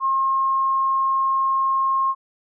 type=tone; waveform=sine; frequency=1072 Hz; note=C6; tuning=42 cents sharp; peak=-17 dBFS; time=0-2.15 s; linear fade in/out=50 ms; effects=none